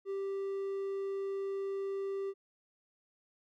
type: tone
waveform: triangle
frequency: 392 Hz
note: G4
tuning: in tune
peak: -32 dBFS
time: 0.05-2.34 s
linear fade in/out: 50 ms
effects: none